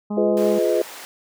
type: harmonic tone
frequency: 207.7 Hz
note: G#3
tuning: in tune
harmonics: 1 / 2 / 3 / 4 / 5 / 6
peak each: -23 / -33 / -36 / -36 / -42 / -45 dBFS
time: 0.1-0.59 s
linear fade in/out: 10 ms
type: chord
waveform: sine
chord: F half-diminished seventh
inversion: none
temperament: just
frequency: 349.2 / 419.1 / 502.9 / 628.6 Hz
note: F4 / Ab4 / Cb5 / Eb5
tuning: 0 / +16 / +31 / +18 cents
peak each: -22 dBFS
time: 0.17-0.82 s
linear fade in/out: 5 ms
type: high-pass noise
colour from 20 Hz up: pink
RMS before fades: -38 dBFS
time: 0.37-1.05 s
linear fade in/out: 0 ms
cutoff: 590 Hz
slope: 12 dB/octave
effects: none